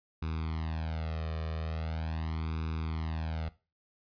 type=tone with flanger; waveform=sawtooth; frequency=80 Hz; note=D#2; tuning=49 cents sharp; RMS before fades=-35 dBFS; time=0.22-3.49 s; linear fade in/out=5 ms; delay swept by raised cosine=0.8 to 1.69 ms; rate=0.41 Hz; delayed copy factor=+0.8; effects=noise-tail reverb RT60 0.3 s tail -17 dB re dry + resampled to 11025 Hz